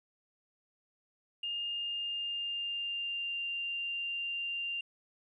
triangle tone with pitch glide, 2823 to 2787 Hz, F7 to F7, +18 to -4 cents, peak -30 dBFS, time 1.43-4.81 s, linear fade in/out 5 ms, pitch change -22 cents, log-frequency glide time 1.66-3.42 s, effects tanh soft clip ceiling -32 dBFS + resampled to 24000 Hz

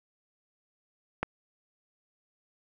click, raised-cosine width 0.5 ms, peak -13 dBFS, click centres 1.23 s, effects none

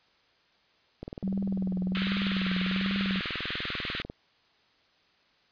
click train, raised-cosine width 2 ms, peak -24 dBFS, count 63, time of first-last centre 1.03-4.099 s, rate 20.2 Hz
sine tone with vibrato, 190 Hz, F#3, 46 cents sharp, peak -27 dBFS, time 1.23-3.2 s, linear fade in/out 10 ms, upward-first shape triangle, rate 1.3 Hz, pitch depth 58 cents each way
white band-pass noise, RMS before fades -35 dBFS, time 1.95-4.02 s, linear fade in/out 0 ms, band 1200 to 3900 Hz, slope 48 dB/octave
effects white hiss -65 dBFS RMS until 5.51 s + resampled to 11025 Hz

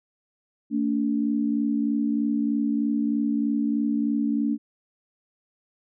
sine tone pair together, 224.7 / 287.9 Hz, A3 / D4, +37 / -34 cents, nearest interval major third, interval 429 cents, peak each -24 dBFS, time 0.7-4.58 s, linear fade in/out 50 ms, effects none

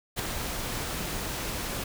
pink noise with ADSR envelope, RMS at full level -27 dBFS, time 0.16-1.84 s, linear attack 36 ms, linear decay 3 ms, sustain -6 dB, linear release 5 ms, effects none

